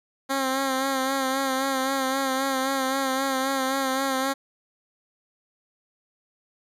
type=tone with vibrato; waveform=10% pulse; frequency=267.1 Hz; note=C4; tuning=36 cents sharp; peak=-15 dBFS; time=0.29-4.34 s; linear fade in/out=20 ms; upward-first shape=sine; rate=3.8 Hz; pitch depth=39 cents each way; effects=resampled to 32000 Hz